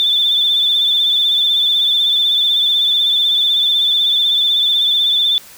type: tone with vibrato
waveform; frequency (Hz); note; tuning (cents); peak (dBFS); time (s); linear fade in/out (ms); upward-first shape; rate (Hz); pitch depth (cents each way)
sine; 3524; A7; +2; -11; 0-5.38; 0; sine; 16; 39
effects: white hiss -40 dBFS RMS until 5.57 s